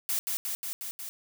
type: noise with echo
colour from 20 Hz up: blue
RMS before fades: -29 dBFS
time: 0.09-0.19 s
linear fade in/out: 0 ms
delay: 180 ms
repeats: 5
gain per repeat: -2 dB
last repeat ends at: 1.09 s
effects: none